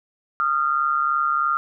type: tone pair together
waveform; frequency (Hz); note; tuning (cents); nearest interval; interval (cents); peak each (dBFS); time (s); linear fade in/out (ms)
sine; 1229 / 1372; D#6 / F6; -22 / -31; major second; 191; -21; 0.4-1.57; 0
effects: none